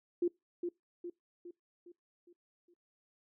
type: tone with echo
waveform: sine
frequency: 349.2 Hz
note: F4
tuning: in tune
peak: -27 dBFS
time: 0.22-0.28 s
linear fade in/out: 5 ms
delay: 410 ms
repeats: 6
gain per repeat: -6 dB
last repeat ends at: 2.74 s
effects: noise-tail reverb RT60 0.2 s tail -24 dB re dry